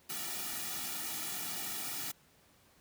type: noise with comb filter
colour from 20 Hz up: white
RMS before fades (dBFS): -39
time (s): 0.09-2.12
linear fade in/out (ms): 10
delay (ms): 1.9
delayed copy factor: -0.9
effects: pink hiss -65 dBFS RMS until 2.8 s + high-pass 60 Hz 12 dB/octave